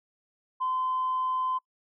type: tone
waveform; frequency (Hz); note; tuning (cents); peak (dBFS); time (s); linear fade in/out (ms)
sine; 1028; C6; -31; -25; 0.6-1.59; 20
effects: noise-tail reverb RT60 0.1 s tail -23 dB re dry + tanh soft clip ceiling -21 dBFS